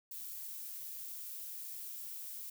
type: noise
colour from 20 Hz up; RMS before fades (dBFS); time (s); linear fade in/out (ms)
violet; -45; 0.11-2.5; 5
effects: none